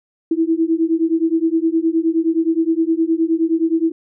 sine beating tone pair, 322.1 / 331.7 Hz, E4 / E4, -40 / +11 cents, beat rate 9.6 Hz, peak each -17 dBFS, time 0.31-3.92 s, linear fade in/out 5 ms, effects none

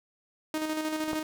sawtooth tone with tremolo, 311.1 Hz, D#4, in tune, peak -24 dBFS, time 0.54-1.23 s, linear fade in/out 2 ms, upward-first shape square, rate 13 Hz, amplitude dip 40%
click, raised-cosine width 1 ms, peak -19 dBFS, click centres 1.132 s
effects none

